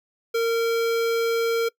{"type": "tone with notch filter", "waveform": "square", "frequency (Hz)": 460, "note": "A#4", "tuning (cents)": -23, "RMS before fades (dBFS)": -22, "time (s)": [0.34, 1.69], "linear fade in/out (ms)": 10, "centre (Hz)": 9200, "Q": 1.4, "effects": ["noise-tail reverb RT60 0.1 s tail -23 dB re dry"]}